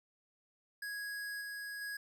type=tone with level steps; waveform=square; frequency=1660 Hz; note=G#6; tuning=1 cent flat; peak=-40 / -42 / -40 dBFS; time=0.82-1.97 s; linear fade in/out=5 ms; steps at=1.41 / 1.81 s; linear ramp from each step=5 ms; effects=none